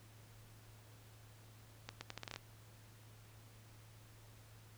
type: accelerating click train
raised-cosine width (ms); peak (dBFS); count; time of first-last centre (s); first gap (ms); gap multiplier
0.2; -26; 9; 1.89-2.361; 120; 0.78
effects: added 109 Hz sine -59 dBFS peak until 4.77 s + pink hiss -64 dBFS RMS until 4.77 s